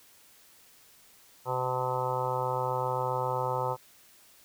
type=harmonic tone; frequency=127.6 Hz; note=C3; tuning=43 cents flat; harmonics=1 / 3 / 4 / 5 / 6 / 7 / 8 / 9 / 10; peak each=-36 / -39 / -33 / -42 / -39 / -32 / -37 / -43 / -39 dBFS; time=1.45-3.77 s; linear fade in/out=50 ms; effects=white hiss -58 dBFS RMS until 4.44 s